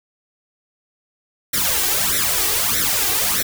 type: noise with flanger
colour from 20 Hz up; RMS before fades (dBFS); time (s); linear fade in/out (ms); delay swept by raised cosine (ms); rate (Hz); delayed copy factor
white; -19; 1.53-3.43; 10; 0.52 to 2.62; 1.6; +0.9
effects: none